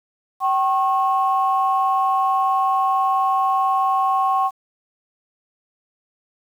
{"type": "tone pair together", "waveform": "sine", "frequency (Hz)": [768.6, 1087], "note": ["G5", "C#6"], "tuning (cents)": [-34, -34], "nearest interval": "tritone", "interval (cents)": 600, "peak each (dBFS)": -18, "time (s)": [0.4, 4.51], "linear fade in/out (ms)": 50, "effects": ["tanh soft clip ceiling -8 dBFS", "8-bit"]}